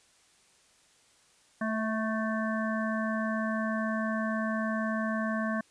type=harmonic tone with a mistuned harmonic; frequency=220.5 Hz; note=A3; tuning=4 cents sharp; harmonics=1 / 3 / 5 / 7 / 8; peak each=-30 / -35 / -37 / -38 / -39 dBFS; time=1.61-5.61 s; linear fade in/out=5 ms; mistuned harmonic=3; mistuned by=-22 cents; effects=white hiss -63 dBFS RMS until 5.7 s + resampled to 22050 Hz